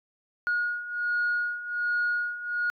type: beating tone pair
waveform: sine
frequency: 1441 / 1442.3 Hz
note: F#6 / F#6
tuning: -46 / -45 cents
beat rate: 1.3 Hz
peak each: -30 / -26 dBFS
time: 0.47-2.7 s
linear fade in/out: 0 ms
effects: tanh soft clip ceiling -20 dBFS